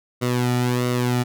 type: tone with flanger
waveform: sawtooth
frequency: 123.47 Hz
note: B2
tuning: in tune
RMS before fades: -21 dBFS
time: 0.21-1.24 s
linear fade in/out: 20 ms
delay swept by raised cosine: 1.2 to 1.91 ms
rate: 1.5 Hz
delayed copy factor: -0.7
effects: none